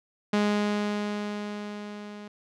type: tone with level ramp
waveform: sawtooth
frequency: 207.5 Hz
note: G#3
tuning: 1 cent flat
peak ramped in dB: -17 to -36 dBFS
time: 0.33-2.28 s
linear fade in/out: 5 ms
effects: low-pass 5000 Hz 12 dB/octave